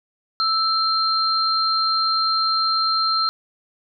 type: tone pair together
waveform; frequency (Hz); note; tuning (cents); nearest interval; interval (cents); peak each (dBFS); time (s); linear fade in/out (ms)
sine; 1318.5 / 4170; E6 / C8; 0 / -7; octave + minor sixth; 1993; -20; 0.4-3.29; 0
effects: none